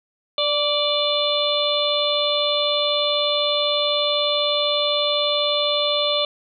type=harmonic tone with a mistuned harmonic; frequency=588 Hz; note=D5; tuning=2 cents sharp; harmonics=1 / 2 / 4 / 5 / 6 / 7; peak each=-22 / -28 / -34 / -27 / -22 / -28 dBFS; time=0.38-6.25 s; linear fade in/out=2 ms; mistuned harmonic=2; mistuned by=-25 cents; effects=none